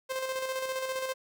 sawtooth tone with tremolo, 523.3 Hz, C5, in tune, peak -26 dBFS, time 0.09-1.14 s, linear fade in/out 20 ms, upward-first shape square, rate 15 Hz, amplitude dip 40%, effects none

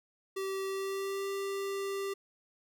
square tone with pitch glide, 386.4 to 393.8 Hz, G4 to G4, -25 to +8 cents, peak -34 dBFS, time 0.36-2.14 s, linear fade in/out 10 ms, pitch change +33 cents, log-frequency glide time 0.66-1.29 s, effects none

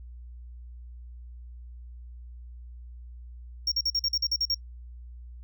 triangle tone bursts, 5550 Hz, F8, 12 cents flat, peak -22 dBFS, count 10, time 3.67-4.546 s, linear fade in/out 5 ms, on 48 ms, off 44 ms, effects noise-tail reverb RT60 0.1 s tail -26 dB re dry + added 60 Hz sine -41 dBFS peak until 5.43 s

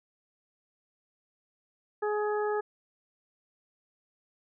harmonic tone, 420 Hz, G#4, 19 cents sharp, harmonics 1 / 2 / 3 / 4, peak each -28 / -34 / -38 / -40 dBFS, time 2.02-2.61 s, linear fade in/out 10 ms, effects none

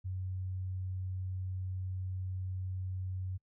sine tone, 93.1 Hz, F#2, 11 cents sharp, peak -35 dBFS, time 0.04-3.38 s, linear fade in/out 20 ms, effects noise-tail reverb RT60 0.1 s tail -24 dB re dry

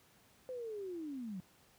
sine linear sweep, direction down, 519 to 175.6 Hz, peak -40 dBFS, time 0.49-1.4 s, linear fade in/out 0 ms, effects pink hiss -66 dBFS RMS until 1.78 s + high-pass 80 Hz 12 dB/octave

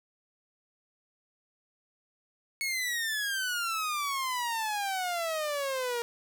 sawtooth exponential sweep, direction down, 2211 to 466.2 Hz, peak -26 dBFS, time 2.61-6.02 s, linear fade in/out 0 ms, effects none

